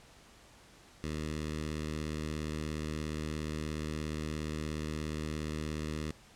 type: tone with notch filter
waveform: 10% pulse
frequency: 77 Hz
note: D#2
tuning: 17 cents flat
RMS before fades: -37 dBFS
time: 1.04-6.11 s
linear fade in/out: 0 ms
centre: 780 Hz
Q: 0.83
effects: pink hiss -58 dBFS RMS until 6.35 s + low-pass 9000 Hz 12 dB/octave